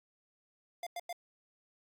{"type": "tone bursts", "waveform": "square", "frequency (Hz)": 698.5, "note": "F5", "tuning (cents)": 0, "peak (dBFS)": -38, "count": 3, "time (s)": [0.83, 1.128], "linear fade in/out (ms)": 2, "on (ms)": 36, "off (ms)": 95, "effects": ["AAC 64 kbps"]}